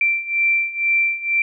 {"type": "beating tone pair", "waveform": "sine", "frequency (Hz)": [2349, 2351.1], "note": ["D7", "D7"], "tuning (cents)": [0, 1], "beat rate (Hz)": 2.1, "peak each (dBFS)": [-21, -18], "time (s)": [0.01, 1.42], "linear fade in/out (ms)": 2, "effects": []}